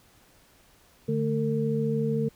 sine tone cluster, 146.2 / 219.6 / 453.9 Hz, D3 / A3 / A#4, -7 / -3 / -46 cents, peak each -28 dBFS, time 1.08-2.29 s, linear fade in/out 10 ms, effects pink hiss -59 dBFS RMS until 2.35 s

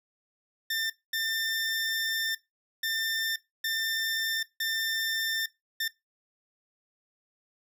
20% pulse tone bursts at uneven times, 1795 Hz, A6, 34 cents sharp, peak -23 dBFS, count 6, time 0.7-0.9 / 1.13-2.35 / 2.83-3.36 / 3.64-4.43 / 4.6-5.46 / 5.8-5.88 s, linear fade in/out 5 ms, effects noise-tail reverb RT60 0.2 s tail -20 dB re dry

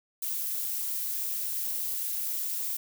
violet noise with amplitude modulation, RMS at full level -29 dBFS, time 0.22-2.77 s, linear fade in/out 5 ms, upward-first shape sine, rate 277 Hz, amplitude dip 65%, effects none

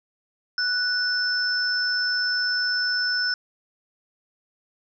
sine tone pair together, 1480 / 5292 Hz, F#6 / E8, 0 / +6 cents, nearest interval octave + minor seventh, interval 2206 cents, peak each -24 dBFS, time 0.58-3.34 s, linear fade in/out 2 ms, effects none

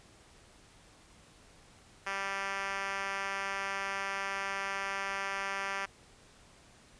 5% pulse tone with band-pass filter, 196 Hz, G3, in tune, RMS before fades -36 dBFS, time 2.06-5.86 s, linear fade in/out 10 ms, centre 1800 Hz, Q 0.63, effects pink hiss -59 dBFS RMS until 6.99 s + resampled to 22050 Hz

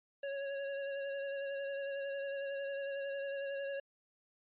square tone with vibrato, 554.4 Hz, C#5, in tune, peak -38 dBFS, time 0.23-3.8 s, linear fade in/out 5 ms, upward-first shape triangle, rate 11 Hz, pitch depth 24 cents each way, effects resampled to 8000 Hz

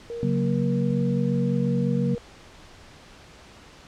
sine tone with pitch glide, 468.9 to 476.5 Hz, A#4 to A#4, +10 to +38 cents, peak -30 dBFS, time 0.1-2.18 s, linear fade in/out 0 ms, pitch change +28 cents, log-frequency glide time 0.44-0.51 s
sine chord, F# major, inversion second, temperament equal with one note detuned, 138.59 / 184.36 / 233.1 Hz, C#3 / F#3 / A#3, 0 / -6 / 0 cents, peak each -25 / -25 / -26 dBFS, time 0.23-2.15 s, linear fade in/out 0 ms
effects pink hiss -48 dBFS RMS until 3.87 s + low-pass 6000 Hz 12 dB/octave

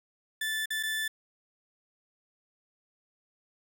30% pulse tone with dropouts, 1754 Hz, A6, 6 cents flat, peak -27 dBFS, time 0.41-1.08 s, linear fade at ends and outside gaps 5 ms, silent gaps 0.658-0.704 / 0.829-0.833 s, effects none

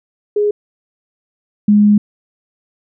sine tone pair in turn, 415.3 / 207.7 Hz, G#4 / G#3, 0 / 0 cents, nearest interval octave, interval 1200 cents, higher first, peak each -11 / -6 dBFS, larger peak second, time 0.36-0.51 / 1.68-1.98 s, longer second, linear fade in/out 5 ms, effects none

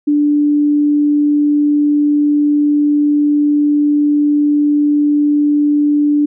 sine tone, 293.7 Hz, D4, in tune, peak -9 dBFS, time 0.07-6.26 s, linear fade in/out 10 ms, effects none

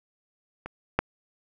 clicks, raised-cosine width 0.5 ms, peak -21 / -6 dBFS, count 2, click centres 0.66 / 0.99 s, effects none

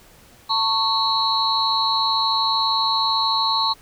sine tone cluster, 897 / 1110 / 3941 / 4250 Hz, A5 / C#6 / B7 / C8, +33 / +2 / -4 / +26 cents, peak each -23 dBFS, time 0.49-3.74 s, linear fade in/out 20 ms, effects pink hiss -50 dBFS RMS until 3.81 s

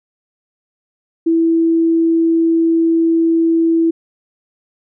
sine tone, 329.6 Hz, E4, in tune, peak -10 dBFS, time 1.26-3.91 s, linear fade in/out 10 ms, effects none

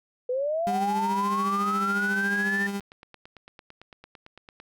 sine linear sweep, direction up, 487.2 to 1807 Hz, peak -24 dBFS, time 0.29-2.67 s, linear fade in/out 5 ms
35% pulse tone with tremolo, 200 Hz, G3, 35 cents sharp, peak -25 dBFS, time 0.67-2.8 s, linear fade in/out 0 ms, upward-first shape triangle, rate 14 Hz, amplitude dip 50%
click train, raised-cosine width 0.3 ms, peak -30 dBFS, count 25, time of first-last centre 1.91-4.601 s, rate 8.92 Hz
effects none

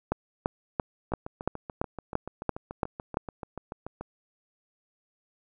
two click trains, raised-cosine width 1 ms, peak -11 / -22 dBFS, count 10 / 21, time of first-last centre 0.12-3.171 / 1.12-4.01 s, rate 2.95 / 6.92 Hz, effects none

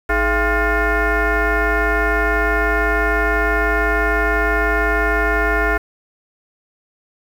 sine tone with frequency modulation, 681 Hz, F5, 44 cents flat, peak -13 dBFS, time 0.09-5.78 s, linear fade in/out 10 ms, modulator 367 Hz, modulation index 3.3, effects tanh soft clip ceiling -9 dBFS + 7-bit

